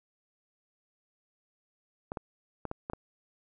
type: clicks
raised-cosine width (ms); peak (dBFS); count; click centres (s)
1; -21; 6; 2.119 / 2.172 / 2.653 / 2.714 / 2.899 / 2.934
effects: none